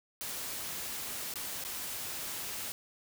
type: noise with dropouts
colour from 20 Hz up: white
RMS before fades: -39 dBFS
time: 0.21-2.72 s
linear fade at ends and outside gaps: 0 ms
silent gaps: 1.339-1.357 / 1.639-1.649 s
effects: none